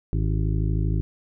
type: harmonic tone with a mistuned harmonic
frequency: 52.9 Hz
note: G#1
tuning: 33 cents sharp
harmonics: 1 / 2 / 3 / 5 / 6 / 7 / 8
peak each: -23 / -25 / -28 / -37 / -35 / -41 / -44 dBFS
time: 0.13-1.01 s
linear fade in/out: 0 ms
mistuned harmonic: 8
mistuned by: -82 cents
effects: none